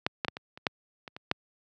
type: clicks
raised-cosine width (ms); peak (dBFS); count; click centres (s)
0.3; -9 / -11 / -12 / -22 / -28 / -9 / -25 / -25 / -8; 9; 0.065 / 0.248 / 0.283 / 0.369 / 0.575 / 0.668 / 1.078 / 1.165 / 1.314
effects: high-pass 100 Hz 12 dB/octave